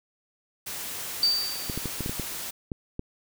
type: noise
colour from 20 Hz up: white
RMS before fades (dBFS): -35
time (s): 0.66-2.51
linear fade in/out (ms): 10
type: tone with exponential decay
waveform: sine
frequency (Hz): 4627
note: D8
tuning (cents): -27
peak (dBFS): -17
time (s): 1.23-1.97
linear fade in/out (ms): 1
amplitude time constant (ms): 160
type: clicks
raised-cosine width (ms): 3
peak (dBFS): -18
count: 9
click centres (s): 1.698 / 1.776 / 1.857 / 2.007 / 2.061 / 2.095 / 2.197 / 2.718 / 2.994
effects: none